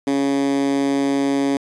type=tone with high-pass filter; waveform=10% pulse; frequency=138.9 Hz; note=C#3; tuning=4 cents sharp; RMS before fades=-19 dBFS; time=0.07-1.57 s; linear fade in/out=2 ms; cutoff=280 Hz; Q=4.1; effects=resampled to 22050 Hz